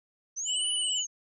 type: linear two-way sweep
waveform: sine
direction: up then down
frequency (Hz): 5920 to 9770 to 6300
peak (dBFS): -31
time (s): 0.36-1.07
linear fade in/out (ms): 20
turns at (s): 0.72
type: tone with vibrato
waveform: sine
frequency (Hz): 2972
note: F#7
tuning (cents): +7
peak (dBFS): -28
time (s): 0.45-1.05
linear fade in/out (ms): 50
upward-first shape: sine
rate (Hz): 18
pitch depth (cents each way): 25
effects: none